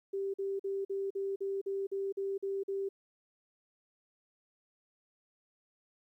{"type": "tone bursts", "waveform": "sine", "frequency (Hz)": 392, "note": "G4", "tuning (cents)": 0, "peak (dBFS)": -32, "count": 11, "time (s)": [0.13, 2.89], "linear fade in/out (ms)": 10, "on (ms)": 210, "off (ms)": 45, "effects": ["12-bit"]}